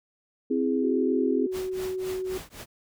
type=chord; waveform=sine; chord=C augmented; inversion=none; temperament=equal; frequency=261.6 / 329.6 / 415.3 Hz; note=C4 / E4 / G#4; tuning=0 / 0 / 0 cents; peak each=-25 / -29 / -27 dBFS; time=0.5-1.47 s; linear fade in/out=10 ms
type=tone; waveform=sine; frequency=373.2 Hz; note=F#4; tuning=15 cents sharp; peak=-28 dBFS; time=0.83-2.38 s; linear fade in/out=5 ms
type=noise with tremolo; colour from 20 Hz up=pink; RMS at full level=-38 dBFS; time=1.51-2.66 s; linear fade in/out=50 ms; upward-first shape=triangle; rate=3.8 Hz; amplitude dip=100%
effects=none